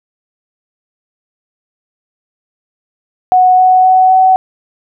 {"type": "tone with pitch steps", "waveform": "sine", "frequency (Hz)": [737, 742.1, 747.3, 752.5], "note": ["F#5", "F#5", "F#5", "F#5"], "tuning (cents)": [-7, 5, 17, 29], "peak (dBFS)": -4, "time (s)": [3.32, 4.36], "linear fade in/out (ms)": 0, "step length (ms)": 260, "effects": []}